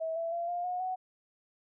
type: tone with pitch steps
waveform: sine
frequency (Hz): 647 / 665.2 / 683.9 / 703.1 / 722.9 / 743.2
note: E5 / E5 / F5 / F5 / F#5 / F#5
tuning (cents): -32 / +16 / -36 / +11 / -40 / +7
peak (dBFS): -31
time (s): 0-0.96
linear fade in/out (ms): 20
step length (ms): 160
effects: none